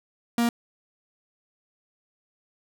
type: tone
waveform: 45% pulse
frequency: 235.5 Hz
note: A#3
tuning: 18 cents sharp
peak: -20 dBFS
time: 0.38-0.49 s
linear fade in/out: 2 ms
effects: none